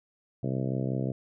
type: harmonic tone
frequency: 65.41 Hz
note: C2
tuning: in tune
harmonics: 2 / 3 / 4 / 5 / 6 / 7 / 8 / 9 / 10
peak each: -30 / -34 / -36 / -38 / -40 / -41 / -42 / -43 / -44 dBFS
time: 0.43-1.12 s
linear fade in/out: 5 ms
effects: none